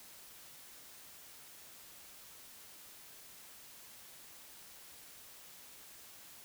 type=silence; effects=white hiss -55 dBFS RMS until 6.44 s